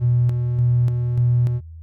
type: tone with tremolo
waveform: triangle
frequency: 121.6 Hz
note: B2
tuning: 26 cents flat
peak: -10 dBFS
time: 0-1.61 s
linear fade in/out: 50 ms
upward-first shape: square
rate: 1.7 Hz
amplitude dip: 50%
effects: tanh soft clip ceiling -11 dBFS + added 81 Hz sine -35 dBFS peak until 1.82 s